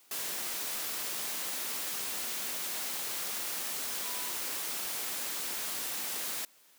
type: tone in noise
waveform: sine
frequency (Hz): 987.8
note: B5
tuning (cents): 0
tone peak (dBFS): -46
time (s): 4.04-4.31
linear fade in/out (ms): 2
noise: white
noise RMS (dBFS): -36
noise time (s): 0.11-6.45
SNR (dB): -13
effects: white hiss -62 dBFS RMS until 6.78 s + high-pass 200 Hz 12 dB/octave